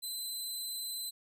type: tone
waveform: 20% pulse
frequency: 4043 Hz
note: B7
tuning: 40 cents sharp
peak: -31 dBFS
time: 0.02-1.11 s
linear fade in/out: 20 ms
effects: none